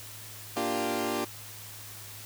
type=chord; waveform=20% pulse; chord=G minor seventh; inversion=first; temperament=equal; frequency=233.1 / 293.7 / 349.2 / 392 Hz; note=Bb3 / D4 / F4 / G4; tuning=0 / 0 / 0 / 0 cents; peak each=-30 / -29 / -29 / -29 dBFS; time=0.56-1.25 s; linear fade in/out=10 ms; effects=added 105 Hz sine -49 dBFS peak until 2.25 s + white hiss -45 dBFS RMS until 2.25 s